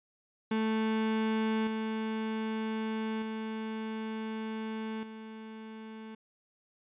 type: tone with level steps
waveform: 35% pulse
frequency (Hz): 220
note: A3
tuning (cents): 0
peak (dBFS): -26 / -30 / -33 / -41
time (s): 0.51-6.15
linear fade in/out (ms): 5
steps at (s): 1.67 / 3.22 / 5.03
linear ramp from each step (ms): 2
effects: resampled to 8000 Hz